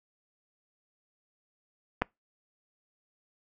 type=clicks; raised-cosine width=0.5 ms; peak=-23 / -10 dBFS; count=2; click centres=2.016 / 2.02 s; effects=noise-tail reverb RT60 0.2 s tail -26 dB re dry